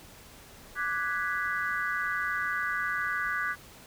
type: chord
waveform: sine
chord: G# half-diminished seventh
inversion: second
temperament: equal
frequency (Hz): 1174.7 / 1480 / 1661.2 / 1975.5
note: D6 / F#6 / G#6 / B6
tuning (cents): 0 / 0 / 0 / 0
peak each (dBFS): -34 / -32 / -33 / -36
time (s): 0.75-3.56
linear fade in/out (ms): 50
effects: pink hiss -51 dBFS RMS until 3.86 s